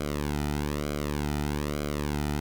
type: tone with flanger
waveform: sawtooth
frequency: 73.42 Hz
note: D2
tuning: in tune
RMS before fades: -30 dBFS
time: 0-2.4 s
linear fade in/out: 5 ms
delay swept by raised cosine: 1.1 to 1.84 ms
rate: 1.1 Hz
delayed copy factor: -0.95
effects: 9-bit